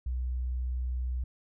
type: tone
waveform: sine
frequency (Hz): 62.4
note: B1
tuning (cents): +19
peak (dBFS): -29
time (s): 0.06-1.24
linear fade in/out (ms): 5
effects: none